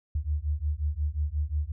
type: beating tone pair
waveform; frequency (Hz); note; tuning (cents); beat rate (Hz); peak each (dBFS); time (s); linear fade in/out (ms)
sine; 72 / 77.6; D2 / D#2; -34 / -4; 5.6; -29; 0.15-1.72; 5
effects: none